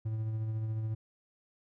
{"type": "tone with tremolo", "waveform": "triangle", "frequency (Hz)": 110, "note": "A2", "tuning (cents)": 0, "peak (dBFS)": -28, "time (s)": [0.05, 0.95], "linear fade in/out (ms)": 10, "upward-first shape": "triangle", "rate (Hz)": 14, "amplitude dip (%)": 35, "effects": []}